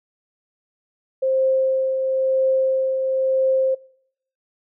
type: tone with tremolo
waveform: sine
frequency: 527 Hz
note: C5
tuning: 12 cents sharp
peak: -15 dBFS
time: 1.22-3.75 s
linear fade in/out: 10 ms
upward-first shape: triangle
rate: 0.99 Hz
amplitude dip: 45%
effects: noise-tail reverb RT60 0.7 s tail -23 dB re dry